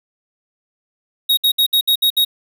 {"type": "tone bursts", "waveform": "square", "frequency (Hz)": 3772, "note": "A#7", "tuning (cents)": 20, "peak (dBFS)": -12, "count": 7, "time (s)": [1.29, 2.249], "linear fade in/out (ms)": 10, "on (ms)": 83, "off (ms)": 63, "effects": []}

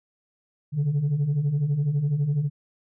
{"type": "beating tone pair", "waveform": "sine", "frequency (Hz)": [135.9, 147.9], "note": ["C#3", "D3"], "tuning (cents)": [-34, 13], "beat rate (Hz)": 12, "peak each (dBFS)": [-26, -20], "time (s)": [0.72, 2.5], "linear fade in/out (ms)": 50, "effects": ["tanh soft clip ceiling -18 dBFS"]}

